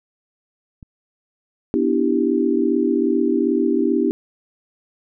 click, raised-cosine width 5 ms, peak -27 dBFS, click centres 0.828 s
sine chord, E minor seventh, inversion second, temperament equal, 246.9 / 293.7 / 329.6 / 392 Hz, B3 / D4 / E4 / G4, 0 / 0 / 0 / 0 cents, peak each -21 dBFS, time 1.74-4.11 s, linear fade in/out 0 ms
effects none

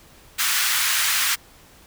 pink high-pass noise, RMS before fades -21 dBFS, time 0.38-1.36 s, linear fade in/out 20 ms, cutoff 1300 Hz, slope 24 dB/octave, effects pink hiss -50 dBFS RMS until 1.86 s

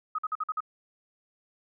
sine tone bursts, 1261 Hz, D#6, 23 cents sharp, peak -27 dBFS, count 6, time 0.15-0.605 s, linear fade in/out 5 ms, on 35 ms, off 49 ms, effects none

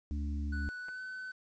harmonic tone, 72.5 Hz, D2, 22 cents flat, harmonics 1 / 3 / 4, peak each -33 / -43 / -45 dBFS, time 0.11-0.69 s, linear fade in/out 0 ms
triangle tone with pitch glide, 1483 to 1513.3 Hz, F#6 to F#6, +4 to +39 cents, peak -38 dBFS, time 0.52-1.32 s, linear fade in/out 10 ms, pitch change +35 cents, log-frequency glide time 0.81-1.01 s
clicks, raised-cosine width 0.5 ms, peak -38 dBFS, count 2, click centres 0.884 / 0.89 s
effects resampled to 16000 Hz + 11-bit

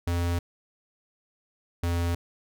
square tone pair in turn, 86.4 / 85.8 Hz, F2 / F2, -18 / -30 cents, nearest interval unison, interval 12 cents, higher first, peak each -25 dBFS, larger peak neither, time 0.07-0.39 / 1.83-2.15 s, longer neither, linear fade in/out 5 ms, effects none

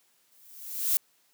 violet noise with exponential growth, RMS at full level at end -22 dBFS, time 0.32-0.97 s, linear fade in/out 1 ms, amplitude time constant 140 ms, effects white hiss -67 dBFS RMS until 1.33 s + high-pass 150 Hz 12 dB/octave

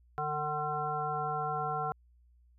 harmonic tone, 150.4 Hz, D3, 42 cents sharp, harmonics 1 / 3 / 5 / 7 / 9, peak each -40 / -40 / -34 / -39 / -37 dBFS, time 0.18-1.92 s, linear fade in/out 0 ms, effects added 60 Hz sine -60 dBFS peak until 2.58 s

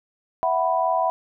sine chord, E suspended second, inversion none, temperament equal with one note detuned, 659.3 / 743.8 / 987.8 Hz, E5 / F#5 / B5, 0 / +9 / 0 cents, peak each -23 dBFS, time 0.43-1.1 s, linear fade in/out 0 ms, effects none

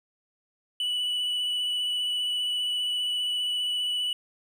triangle tone with vibrato, 2960 Hz, F#7, in tune, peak -24 dBFS, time 0.8-4.13 s, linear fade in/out 2 ms, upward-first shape square, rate 15 Hz, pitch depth 12 cents each way, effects none

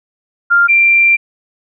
sine tone pair in turn, 1396.9 / 2366 Hz, F6 / D7, 0 / +12 cents, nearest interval major sixth, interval 912 cents, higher second, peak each -6 dBFS, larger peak neither, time 0.5-0.68 / 0.68-1.17 s, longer second, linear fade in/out 20 ms, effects none

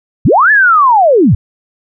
sine linear two-way sweep, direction up then down, 66.7 to 1761 to 73.8 Hz, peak -4 dBFS, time 0.25-1.35 s, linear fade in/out 5 ms, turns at 0.51 s, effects none

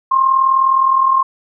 sine tone with amplitude modulation, 1063 Hz, C6, 27 cents sharp, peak -7 dBFS, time 0.11-1.23 s, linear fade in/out 10 ms, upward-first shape sine, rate 39.7 Hz, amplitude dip 60%, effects none

